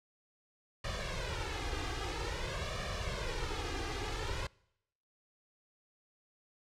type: noise with flanger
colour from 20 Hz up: pink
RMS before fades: -37 dBFS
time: 0.84-4.47 s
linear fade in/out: 5 ms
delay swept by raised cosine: 1.7 to 2.5 ms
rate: 0.5 Hz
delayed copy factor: +0.95
effects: noise-tail reverb RT60 0.8 s tail -25 dB re dry + low-pass 5000 Hz 12 dB/octave